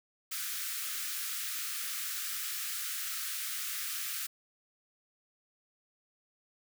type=high-pass noise; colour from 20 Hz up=white; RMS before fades=-37 dBFS; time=0.31-4.27 s; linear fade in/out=10 ms; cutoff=1200 Hz; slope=96 dB/octave; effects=none